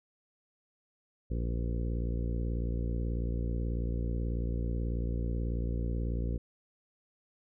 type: harmonic tone with a mistuned harmonic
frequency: 58.3 Hz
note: A#1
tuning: 1 cent sharp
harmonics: 1 / 2 / 3 / 4 / 5 / 6 / 7 / 8 / 9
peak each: -31 / -37 / -41 / -43 / -45 / -47 / -48 / -49 / -50 dBFS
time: 1.3-6.38 s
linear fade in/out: 10 ms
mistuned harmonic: 9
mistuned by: -38 cents
effects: none